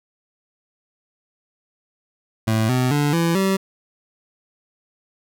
25% pulse tone with pitch steps, 110.6 / 127.05 / 145.94 / 167.64 / 192.57 Hz, A2 / B2 / D3 / E3 / G3, +9 / +49 / -11 / +29 / -31 cents, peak -13 dBFS, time 2.47-3.57 s, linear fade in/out 10 ms, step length 220 ms, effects none

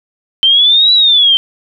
sine exponential two-way sweep, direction up then down, 3103 to 3962 to 3103 Hz, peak -5 dBFS, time 0.43-1.37 s, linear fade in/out 0 ms, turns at 0.93 s, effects none

